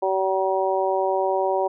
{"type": "harmonic tone", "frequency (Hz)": 190.5, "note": "G3", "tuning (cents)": -49, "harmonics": [2, 3, 4, 5], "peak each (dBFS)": [-24, -24, -25, -27], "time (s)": [0.02, 1.68], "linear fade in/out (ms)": 10, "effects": []}